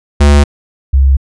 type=tone pair in turn; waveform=square / sine; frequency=72.1 / 67.47 Hz; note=D2 / C#2; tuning=-31 / -46 cents; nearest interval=minor second; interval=115 cents; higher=first; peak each=-4 dBFS; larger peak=neither; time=0.2-0.44 / 0.93-1.17 s; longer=neither; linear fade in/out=10 ms; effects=resampled to 22050 Hz